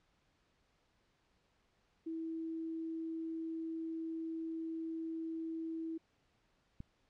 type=tone; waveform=sine; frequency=325.2 Hz; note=E4; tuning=23 cents flat; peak=-38 dBFS; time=2.06-5.98 s; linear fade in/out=10 ms
type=click; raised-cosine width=5 ms; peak=-33 dBFS; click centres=6.804 s
effects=pink hiss -75 dBFS RMS until 7.09 s + low-pass 5000 Hz 12 dB/octave